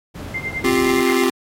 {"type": "noise", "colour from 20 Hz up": "brown", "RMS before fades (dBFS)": -25, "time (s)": [0.14, 1.02], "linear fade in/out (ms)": 20}
{"type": "tone with tremolo", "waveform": "sine", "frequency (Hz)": 2093, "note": "C7", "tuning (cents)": 0, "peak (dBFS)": -20, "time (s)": [0.34, 1.24], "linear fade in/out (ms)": 5, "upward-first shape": "triangle", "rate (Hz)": 9.6, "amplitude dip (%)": 100}
{"type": "chord", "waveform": "square", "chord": "C suspended fourth", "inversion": "none", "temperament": "just", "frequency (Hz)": [261.6, 348.8, 392.4], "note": ["C4", "F4", "G4"], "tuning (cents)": [0, -2, 2], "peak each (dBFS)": -20, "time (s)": [0.64, 1.3], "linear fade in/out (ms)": 5}
{"effects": ["high-pass 100 Hz 12 dB/octave", "AAC 48 kbps"]}